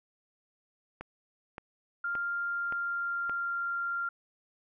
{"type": "click train", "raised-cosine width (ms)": 0.5, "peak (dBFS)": -25, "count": 5, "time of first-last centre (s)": [1.01, 3.296], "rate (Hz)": 1.75}
{"type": "tone with pitch glide", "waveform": "sine", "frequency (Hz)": [1396.9, 1388.1], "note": ["F6", "F6"], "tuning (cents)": [0, -11], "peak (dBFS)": -30, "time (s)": [2.04, 4.09], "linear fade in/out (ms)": 5, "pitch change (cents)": -11, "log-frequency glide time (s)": [2.44, 3.58]}
{"effects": []}